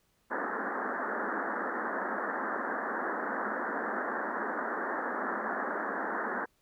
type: band-pass noise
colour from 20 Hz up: white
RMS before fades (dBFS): -34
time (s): 0.3-6.46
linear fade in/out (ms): 20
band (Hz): 200 to 1800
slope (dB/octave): 96
effects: pink hiss -72 dBFS RMS until 6.61 s